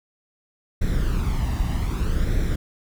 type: noise with flanger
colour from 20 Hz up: brown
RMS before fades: -22 dBFS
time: 0.81-2.56 s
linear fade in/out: 10 ms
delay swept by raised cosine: 0.52 to 1.06 ms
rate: 0.64 Hz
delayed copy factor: +0.6
effects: none